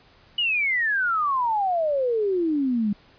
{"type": "exponential sweep", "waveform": "sine", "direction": "down", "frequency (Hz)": [2970, 199.2], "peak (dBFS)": -20, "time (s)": [0.38, 2.93], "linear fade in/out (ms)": 5, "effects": ["pink hiss -55 dBFS RMS until 3.18 s", "resampled to 11025 Hz"]}